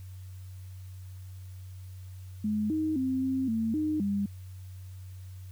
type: tone with pitch steps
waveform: sine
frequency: 212 / 312.6 / 261.3 / 263.7 / 224.2 / 307.2 / 200.7 Hz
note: G#3 / D#4 / C4 / C4 / A3 / D#4 / G3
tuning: +36 / +8 / -2 / +14 / +33 / -22 / +41 cents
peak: -26 dBFS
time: 2.44-4.26 s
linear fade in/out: 5 ms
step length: 260 ms
effects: added 93 Hz sine -41 dBFS peak until 5.51 s + white hiss -61 dBFS RMS until 5.51 s